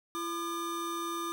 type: tone pair together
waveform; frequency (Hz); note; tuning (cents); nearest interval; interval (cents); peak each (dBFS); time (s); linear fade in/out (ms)
square; 338.1 / 1204.9; E4 / D6; +44 / +44; octave + minor seventh; 2200; -38 / -36; 0.15-1.32; 0
effects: none